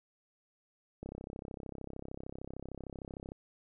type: click train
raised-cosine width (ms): 2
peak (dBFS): -29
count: 77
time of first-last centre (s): 1.03-3.319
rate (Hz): 33.2
effects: none